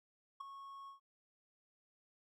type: tone with ADSR envelope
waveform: triangle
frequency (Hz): 1100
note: C#6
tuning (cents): -14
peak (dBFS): -37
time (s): 0.4-1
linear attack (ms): 10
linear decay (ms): 5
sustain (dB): -10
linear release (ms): 120
effects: none